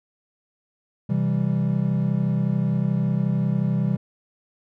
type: chord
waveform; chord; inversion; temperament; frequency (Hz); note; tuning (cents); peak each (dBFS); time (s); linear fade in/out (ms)
triangle; C major; none; equal; 130.81 / 164.81 / 196; C3 / E3 / G3; 0 / 0 / 0; -22; 1.09-3.97; 10
effects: none